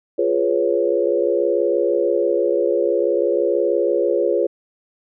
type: chord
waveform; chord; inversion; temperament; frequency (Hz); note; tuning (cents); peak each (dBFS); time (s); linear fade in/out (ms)
sine; C# dominant seventh; first; equal; 349.2 / 415.3 / 493.9 / 554.4; E#4 / G#4 / B4 / C#5; 0 / 0 / 0 / 0; -21; 0.18-4.47; 10
effects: none